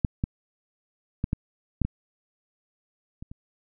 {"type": "clicks", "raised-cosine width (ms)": 5, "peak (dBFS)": [-8, -12, -13, -12, -10, -14, -26, -28], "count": 8, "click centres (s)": [0.048, 0.239, 1.241, 1.331, 1.817, 1.85, 3.225, 3.315], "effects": []}